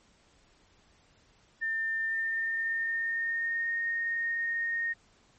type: tone with pitch glide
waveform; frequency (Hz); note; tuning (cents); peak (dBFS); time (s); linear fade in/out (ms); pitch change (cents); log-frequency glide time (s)
sine; 1800 to 1849.5; A6 to A#6; +39 to -14; -28; 1.61-4.94; 20; +47; 2.03-3.76
effects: pink hiss -64 dBFS RMS until 5.38 s + MP3 32 kbps